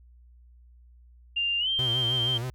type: tone with pitch glide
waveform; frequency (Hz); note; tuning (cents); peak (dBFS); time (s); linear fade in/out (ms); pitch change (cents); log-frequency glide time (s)
sine; 2794 to 3154; F7 to G7; 0 to +10; -24; 1.36-2.38; 10; +210; 1.59-1.69
type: tone with vibrato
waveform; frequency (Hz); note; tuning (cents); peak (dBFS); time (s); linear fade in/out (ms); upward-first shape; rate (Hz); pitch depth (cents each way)
45% pulse; 121.9; B2; -22; -30; 1.79-2.5; 0; sine; 6.3; 100
effects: added 60 Hz sine -51 dBFS peak until 2.54 s